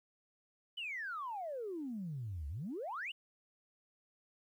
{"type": "exponential two-way sweep", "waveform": "sine", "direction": "down then up", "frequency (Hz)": [3065, 68, 3065], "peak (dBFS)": -38, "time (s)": [0.77, 3.12], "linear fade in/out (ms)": 10, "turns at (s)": 2.48, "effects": ["tanh soft clip ceiling -34 dBFS", "12-bit"]}